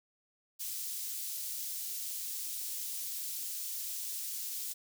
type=high-pass noise; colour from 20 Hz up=white; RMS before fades=-39 dBFS; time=0.59-4.74 s; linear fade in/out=20 ms; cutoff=4800 Hz; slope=12 dB/octave; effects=none